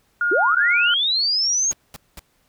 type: tone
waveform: sine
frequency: 1425 Hz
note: F6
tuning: 34 cents sharp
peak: -17 dBFS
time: 0.21-0.94 s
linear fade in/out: 2 ms
type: linear sweep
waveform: sine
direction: up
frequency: 311.1 to 6645 Hz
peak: -17 dBFS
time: 0.31-1.72 s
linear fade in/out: 10 ms
type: noise bursts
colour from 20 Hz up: pink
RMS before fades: -36 dBFS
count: 3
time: 1.71-2.193 s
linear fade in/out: 0 ms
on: 21 ms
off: 210 ms
effects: pink hiss -63 dBFS RMS until 2.48 s